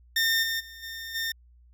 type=tone with level steps; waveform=20% pulse; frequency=1816 Hz; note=A#6; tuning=46 cents flat; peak=-17 / -22 / -38 / -31 / -23 dBFS; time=0.16-1.32 s; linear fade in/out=5 ms; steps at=0.42 / 0.59 / 0.82 / 1.14 s; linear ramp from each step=20 ms; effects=added 60 Hz sine -53 dBFS peak until 1.73 s